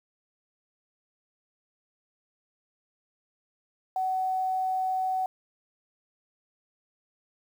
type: tone with quantisation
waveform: sine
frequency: 751 Hz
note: F#5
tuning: 26 cents sharp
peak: -25 dBFS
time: 3.96-5.26 s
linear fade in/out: 2 ms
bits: 9
effects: none